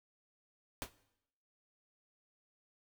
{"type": "noise with exponential decay", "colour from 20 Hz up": "pink", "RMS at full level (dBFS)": -37, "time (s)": [0.82, 0.92], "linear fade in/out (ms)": 0, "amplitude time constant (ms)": 21, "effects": ["noise-tail reverb RT60 0.8 s tail -18 dB re dry"]}